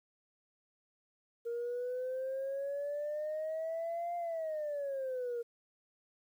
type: exponential two-way sweep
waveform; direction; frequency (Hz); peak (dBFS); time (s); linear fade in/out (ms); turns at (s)
sine; up then down; 466.2 to 698.5 to 466.2; -33; 1.45-5.43; 20; 4.16
effects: tanh soft clip ceiling -32 dBFS + 11-bit